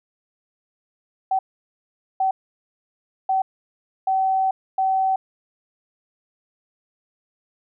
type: tone bursts at uneven times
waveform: sine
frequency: 764 Hz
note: G5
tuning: 45 cents flat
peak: -17 dBFS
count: 5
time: 1.31-1.39 / 2.2-2.31 / 3.29-3.42 / 4.07-4.51 / 4.78-5.16 s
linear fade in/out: 5 ms
effects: none